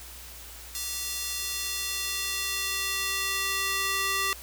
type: tone with high-pass filter sweep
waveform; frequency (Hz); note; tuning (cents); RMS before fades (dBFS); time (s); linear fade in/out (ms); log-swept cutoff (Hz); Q
square; 389.8; G4; -10; -30; 0.75-4.33; 0; 5300 to 1400; 0.79
effects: added 60 Hz sine -47 dBFS peak until 4.42 s + white hiss -45 dBFS RMS until 4.42 s